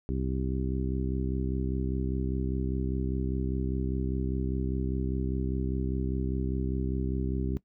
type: harmonic tone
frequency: 65 Hz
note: C2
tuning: 11 cents flat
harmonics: 1 / 2 / 3 / 4 / 5 / 6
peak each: -31 / -34 / -36 / -37 / -38 / -39 dBFS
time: 0.09-7.57 s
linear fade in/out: 0 ms
effects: noise-tail reverb RT60 0.1 s tail -19 dB re dry